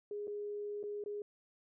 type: tone with dropouts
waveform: sine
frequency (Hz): 413.2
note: G#4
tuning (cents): -9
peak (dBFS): -38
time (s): 0.11-1.22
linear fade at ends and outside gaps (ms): 2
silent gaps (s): 0.272-0.278 / 0.83-0.837 / 1.039-1.06
effects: none